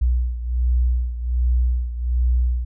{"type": "beating tone pair", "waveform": "sine", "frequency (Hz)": [60.8, 62.1], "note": ["B1", "B1"], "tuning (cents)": [-26, 10], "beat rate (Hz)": 1.3, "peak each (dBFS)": [-18, -23], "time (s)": [0.01, 2.65], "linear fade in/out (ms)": 10, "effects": []}